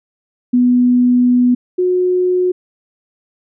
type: tone pair in turn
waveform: sine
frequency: 246.9 / 363.6 Hz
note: B3 / F#4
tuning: 0 / -30 cents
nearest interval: perfect fifth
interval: 670 cents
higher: second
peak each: -8 / -11 dBFS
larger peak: first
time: 0.53-1.55 / 1.78-2.52 s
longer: first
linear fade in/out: 10 ms
effects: none